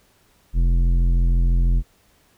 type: tone with tanh clipping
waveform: sine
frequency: 43.07 Hz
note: F1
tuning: 23 cents flat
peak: -16 dBFS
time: 0.53-1.83 s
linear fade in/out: 50 ms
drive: 11 dB
effects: pink hiss -59 dBFS RMS until 2.37 s